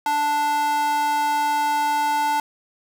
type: tone with high-pass filter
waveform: square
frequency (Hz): 293.7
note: D4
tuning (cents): 0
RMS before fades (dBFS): -21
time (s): 0.06-2.4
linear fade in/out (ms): 2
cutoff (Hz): 780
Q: 4.7
effects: none